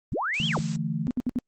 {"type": "linear two-way sweep", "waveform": "sine", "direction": "up then down", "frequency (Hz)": [59, 3400, 59], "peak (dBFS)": -25, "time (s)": [0.12, 0.59], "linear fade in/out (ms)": 0, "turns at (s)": 0.47}
{"type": "noise", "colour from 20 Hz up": "blue", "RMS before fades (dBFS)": -33, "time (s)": [0.34, 0.76], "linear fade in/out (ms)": 0}
{"type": "chord", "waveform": "sine", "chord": "D suspended second", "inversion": "none", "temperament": "equal with one note detuned", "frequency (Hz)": [146.83, 166.44, 220], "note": ["D3", "E3", "A3"], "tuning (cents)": [0, 17, 0], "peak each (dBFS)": [-31, -29, -31], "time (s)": [0.4, 1.07], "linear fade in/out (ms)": 0}
{"type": "tone bursts", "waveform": "sine", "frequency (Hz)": 247.1, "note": "B3", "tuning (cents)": 1, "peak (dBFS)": -22, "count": 4, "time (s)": [1.08, 1.387], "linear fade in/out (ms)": 0, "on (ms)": 28, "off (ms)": 65}
{"effects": ["Opus 24 kbps"]}